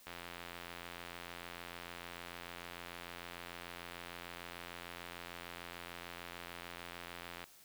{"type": "click train", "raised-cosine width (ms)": 0.3, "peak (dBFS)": -29, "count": 640, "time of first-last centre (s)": [0.07, 7.44], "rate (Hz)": 86.7, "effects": ["white hiss -61 dBFS RMS until 7.64 s"]}